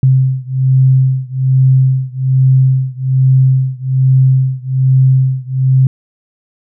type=beating tone pair; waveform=sine; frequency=130.81 / 132.01 Hz; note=C3 / C3; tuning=0 / +16 cents; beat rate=1.2 Hz; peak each=-10 / -11 dBFS; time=0.03-5.87 s; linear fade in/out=2 ms; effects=none